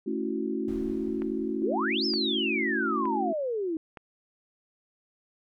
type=chord; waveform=sine; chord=F# minor seventh; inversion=first; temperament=equal; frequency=220 / 277.2 / 329.6 / 370 Hz; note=A3 / C#4 / E4 / F#4; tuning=0 / 0 / 0 / 0 cents; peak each=-33 dBFS; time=0.06-3.33 s; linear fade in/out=10 ms
type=noise with exponential decay; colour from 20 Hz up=brown; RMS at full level=-40 dBFS; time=0.68-2.43 s; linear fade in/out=2 ms; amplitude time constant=380 ms
type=click train; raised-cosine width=0.5 ms; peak=-27 dBFS; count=4; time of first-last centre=1.22-3.972 s; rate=1.09 Hz
type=exponential two-way sweep; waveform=sine; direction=up then down; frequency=309.2 to 5400 to 309.2 Hz; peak=-27 dBFS; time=1.62-3.77 s; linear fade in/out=2 ms; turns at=2.05 s
effects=none